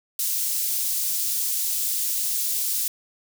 white high-pass noise, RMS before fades -25 dBFS, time 0.19-2.88 s, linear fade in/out 2 ms, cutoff 5400 Hz, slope 12 dB/octave, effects none

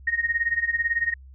sine tone with tremolo, 1862 Hz, A#6, 2 cents flat, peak -18 dBFS, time 0.07-1.14 s, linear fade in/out 5 ms, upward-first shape sine, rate 18 Hz, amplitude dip 85%, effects added 66 Hz sine -43 dBFS peak until 1.34 s

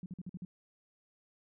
sine tone bursts, 180 Hz, F#3, 47 cents flat, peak -39 dBFS, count 6, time 0.03-0.45 s, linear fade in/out 2 ms, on 30 ms, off 48 ms, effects none

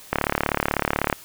click train, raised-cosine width 0.5 ms, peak -4 dBFS, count 37, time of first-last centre 0.13-1.127 s, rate 36.1 Hz, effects white hiss -45 dBFS RMS until 1.24 s

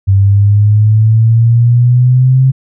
sine exponential sweep, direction up, 96.8 to 133 Hz, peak -4 dBFS, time 0.07-2.52 s, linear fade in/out 20 ms, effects none

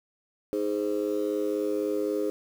sine chord, Ab major, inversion second, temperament just, 311.5 / 415.3 / 519.1 Hz, Eb4 / Ab4 / C5, +2 / 0 / -14 cents, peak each -29 / -27 / -30 dBFS, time 0.53-2.3 s, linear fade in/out 0 ms, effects tanh soft clip ceiling -19 dBFS + 8-bit

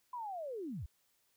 sine linear sweep, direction down, 1015 to 51.91 Hz, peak -39 dBFS, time 0.13-0.86 s, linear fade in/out 5 ms, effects white hiss -75 dBFS RMS until 1.36 s

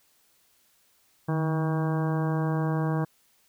harmonic tone with a mistuned harmonic, 159.6 Hz, D#3, 44 cents sharp, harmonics 1 / 2 / 3 / 4 / 5 / 6 / 7 / 8 / 9 / 10, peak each -25 / -32 / -35 / -38 / -38 / -40 / -39 / -50 / -47 / -43 dBFS, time 1.28-3.05 s, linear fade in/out 10 ms, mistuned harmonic 1, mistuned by -53 cents, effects white hiss -65 dBFS RMS until 3.48 s

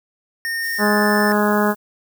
square tone with pitch glide, 1833 to 1761.4 Hz, A#6 to A6, -30 to +1 cents, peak -22 dBFS, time 0.45-1.32 s, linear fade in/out 0 ms, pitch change -69 cents, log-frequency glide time 0.77-0.86 s
violet noise, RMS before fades -34 dBFS, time 0.6-1.76 s, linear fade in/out 50 ms
harmonic tone, 208.5 Hz, G#3, 7 cents sharp, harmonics 1 / 2 / 3 / 4 / 5 / 6 / 7 / 8, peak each -18 / -21 / -23 / -24 / -25 / -26 / -26 / -27 dBFS, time 0.78-1.75 s, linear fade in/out 50 ms
effects none

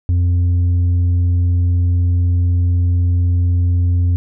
triangle tone with tanh clipping, 88 Hz, F2, 14 cents sharp, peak -12 dBFS, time 0.09-4.16 s, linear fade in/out 0 ms, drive 8 dB, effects none

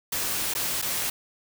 white noise with dropouts, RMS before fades -28 dBFS, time 0.12-1.1 s, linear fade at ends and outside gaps 5 ms, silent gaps 0.539-0.55 / 0.817-0.823 s, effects none

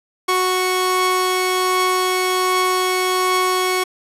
sawtooth tone pair together, 369.1 / 1106 Hz, F#4 / C#6, -4 / -4 cents, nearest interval octave + perfect fifth, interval 1900 cents, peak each -15 dBFS, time 0.28-3.84 s, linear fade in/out 10 ms, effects resampled to 32000 Hz

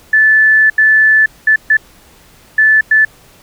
sine tone bursts at uneven times, 1746 Hz, A6, 14 cents flat, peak -5 dBFS, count 6, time 0.13-0.7 / 0.78-1.26 / 1.47-1.56 / 1.7-1.77 / 2.58-2.81 / 2.91-3.05 s, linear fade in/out 5 ms, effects pink hiss -44 dBFS RMS until 3.42 s

